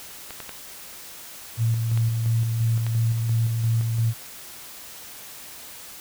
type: clicks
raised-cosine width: 0.3 ms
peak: -19 dBFS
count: 5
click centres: 0.307 / 0.403 / 0.493 / 1.975 / 2.866 s
type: tone with tremolo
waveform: sine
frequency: 114.1 Hz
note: A#2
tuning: 37 cents flat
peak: -18 dBFS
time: 1.57-4.14 s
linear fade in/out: 50 ms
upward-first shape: square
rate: 2.9 Hz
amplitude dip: 35%
effects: white hiss -41 dBFS RMS until 6 s